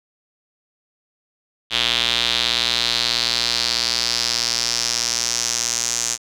square tone with band-pass filter sweep, 59.2 Hz, A#1, 27 cents sharp, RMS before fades -21 dBFS, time 1.7-6.18 s, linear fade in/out 50 ms, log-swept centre 3400 to 6600 Hz, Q 3.9, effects none

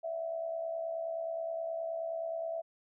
sine tone with amplitude modulation, 659.3 Hz, E5, in tune, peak -31 dBFS, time 0.03-2.62 s, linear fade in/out 20 ms, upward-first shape sine, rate 69.5 Hz, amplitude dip 60%, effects none

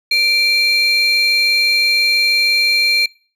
triangle tone pair together, 2352 / 4191 Hz, D7 / C8, +2 / +2 cents, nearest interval minor seventh, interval 1000 cents, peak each -12 dBFS, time 0.11-3.06 s, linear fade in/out 5 ms, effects noise-tail reverb RT60 0.4 s tail -23 dB re dry + tanh soft clip ceiling -6 dBFS

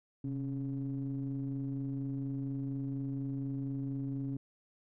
triangle ring-modulated tone, 71.7 Hz, D2, 41 cents flat, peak -29 dBFS, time 0.24-4.37 s, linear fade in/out 5 ms, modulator 203 Hz, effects none

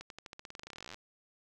accelerating click train, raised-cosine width 0.2 ms, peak -28 dBFS, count 27, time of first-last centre 0.01-0.944 s, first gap 92 ms, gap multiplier 0.91, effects none

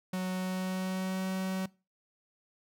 45% pulse tone with pitch glide, 185 to 188.56 Hz, F#3 to F#3, 0 to +33 cents, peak -31 dBFS, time 0.13-1.66 s, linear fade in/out 5 ms, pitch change +33 cents, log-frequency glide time 0.32-1.29 s, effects noise-tail reverb RT60 0.3 s tail -22 dB re dry

